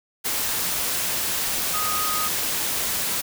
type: tone in noise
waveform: sine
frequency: 1248 Hz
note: D#6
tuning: 5 cents sharp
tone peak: -26 dBFS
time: 1.73-2.29 s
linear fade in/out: 20 ms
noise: white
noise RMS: -25 dBFS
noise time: 0.24-3.22 s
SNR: -4 dB
effects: none